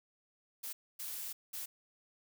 blue noise bursts at uneven times, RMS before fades -42 dBFS, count 3, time 0.63-0.73 / 0.99-1.33 / 1.53-1.66 s, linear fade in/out 10 ms, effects none

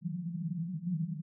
white band-pass noise, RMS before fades -36 dBFS, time 0.01-1.22 s, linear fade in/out 20 ms, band 160 to 180 Hz, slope 96 dB/octave, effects none

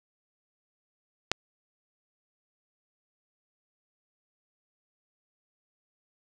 click, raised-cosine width 0.2 ms, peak -6 dBFS, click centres 1.316 s, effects none

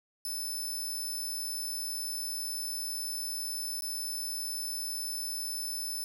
15% pulse tone with dropouts, 5274 Hz, E8, in tune, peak -28 dBFS, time 0.25-6.04 s, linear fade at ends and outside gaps 1 ms, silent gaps 3.809-3.821 s, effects 9-bit

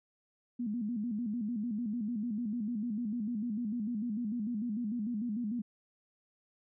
sine tone with vibrato, 224.6 Hz, A3, 36 cents sharp, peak -32 dBFS, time 0.59-5.62 s, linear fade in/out 10 ms, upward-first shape square, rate 6.7 Hz, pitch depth 130 cents each way, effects none

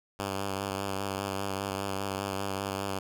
5% pulse tone with vibrato, 98 Hz, G2, in tune, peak -20 dBFS, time 0.19-2.99 s, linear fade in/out 5 ms, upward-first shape triangle, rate 5 Hz, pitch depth 36 cents each way, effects none

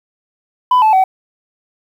sine tone with pitch steps, 1000 / 870.6 / 757.9 Hz, B5 / A5 / F#5, +21 / -19 / +41 cents, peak -5 dBFS, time 0.71-1.04 s, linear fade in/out 5 ms, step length 110 ms, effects tanh soft clip ceiling -6 dBFS + 7-bit

